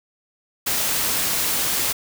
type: noise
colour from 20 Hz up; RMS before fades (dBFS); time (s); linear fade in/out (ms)
white; -22; 0.66-1.93; 10
effects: none